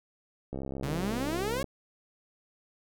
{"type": "click train", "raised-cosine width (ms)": 2, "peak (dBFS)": -23, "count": 76, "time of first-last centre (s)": [0.53, 1.643], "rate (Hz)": 67.4}
{"type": "exponential sweep", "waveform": "sawtooth", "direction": "up", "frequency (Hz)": [130.6, 568], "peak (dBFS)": -27, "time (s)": [0.83, 1.63], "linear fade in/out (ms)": 5}
{"effects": []}